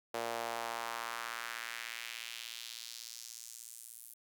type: tone with high-pass filter sweep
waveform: sawtooth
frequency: 116.54 Hz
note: A#2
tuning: in tune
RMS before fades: -43 dBFS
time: 0.14-4.14 s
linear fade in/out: 5 ms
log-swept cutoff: 540 to 11000 Hz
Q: 1.7
effects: none